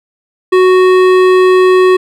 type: tone with hard clipping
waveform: triangle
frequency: 370 Hz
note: F#4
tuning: in tune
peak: -6 dBFS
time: 0.52-1.97 s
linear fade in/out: 10 ms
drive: 18 dB
effects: none